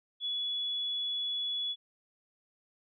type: tone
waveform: sine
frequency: 3400 Hz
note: G#7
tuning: 40 cents sharp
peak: -31 dBFS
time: 0.2-1.76 s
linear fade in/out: 50 ms
effects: none